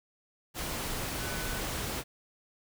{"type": "tone in noise", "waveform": "sine", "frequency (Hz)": 1500, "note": "F#6", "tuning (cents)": 23, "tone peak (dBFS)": -42, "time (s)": [1.18, 1.62], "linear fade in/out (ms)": 50, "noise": "pink", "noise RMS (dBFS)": -35, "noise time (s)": [0.54, 2.04], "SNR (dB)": -10, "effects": []}